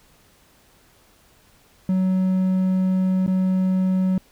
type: tone with dropouts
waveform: triangle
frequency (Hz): 186.8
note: F#3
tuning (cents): +17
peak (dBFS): -15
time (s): 1.89-4.18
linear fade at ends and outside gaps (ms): 2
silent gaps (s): 3.265-3.277
effects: pink hiss -56 dBFS RMS until 4.31 s

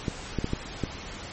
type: clicks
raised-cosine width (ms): 3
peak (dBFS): -13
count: 5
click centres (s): 0.082 / 0.387 / 0.444 / 0.534 / 0.837
effects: pink hiss -39 dBFS RMS until 1.32 s + MP3 32 kbps

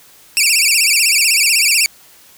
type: tone with vibrato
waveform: 15% pulse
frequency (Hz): 2500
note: D#7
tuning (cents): +8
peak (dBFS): -3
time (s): 0.37-1.86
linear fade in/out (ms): 0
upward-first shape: sine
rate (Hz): 16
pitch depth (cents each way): 180
effects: white hiss -45 dBFS RMS until 2.37 s

